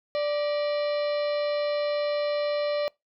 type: harmonic tone with a mistuned harmonic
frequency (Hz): 587.3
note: D5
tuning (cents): 0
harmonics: 1 / 2 / 3 / 4 / 5 / 6 / 7 / 8 / 9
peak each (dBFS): -24 / -38 / -42 / -42 / -45 / -47 / -41 / -52 / -50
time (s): 0.15-2.88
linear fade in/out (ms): 0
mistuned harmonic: 3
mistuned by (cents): +140
effects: noise-tail reverb RT60 0.2 s tail -26 dB re dry